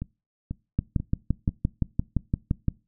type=two click trains; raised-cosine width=5 ms; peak=-10 / -18 dBFS; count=12 / 4; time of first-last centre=0.79-2.683 / 0.02-1.491 s; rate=5.81 / 2.04 Hz; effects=noise-tail reverb RT60 0.3 s tail -23 dB re dry